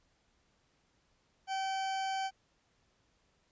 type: tone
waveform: 40% pulse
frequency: 770 Hz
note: G5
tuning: 31 cents flat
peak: -32 dBFS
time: 1.47-2.31 s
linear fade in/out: 50 ms
effects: pink hiss -73 dBFS RMS until 3.51 s + resampled to 16000 Hz